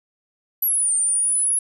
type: exponential two-way sweep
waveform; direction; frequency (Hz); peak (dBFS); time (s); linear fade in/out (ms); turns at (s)
sine; down then up; 12000 to 8870 to 10580; -17; 0.62-1.59; 5; 0.93
effects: none